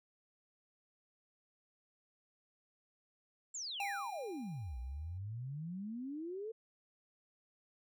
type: exponential two-way sweep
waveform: sine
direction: down then up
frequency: 7630 to 58.2 to 458.5 Hz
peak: -40 dBFS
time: 3.54-6.52 s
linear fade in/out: 10 ms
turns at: 4.78 s
type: tone with exponential decay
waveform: square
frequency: 802 Hz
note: G5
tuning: 39 cents sharp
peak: -37 dBFS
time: 3.8-5.18 s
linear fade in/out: 2 ms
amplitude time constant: 300 ms
effects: none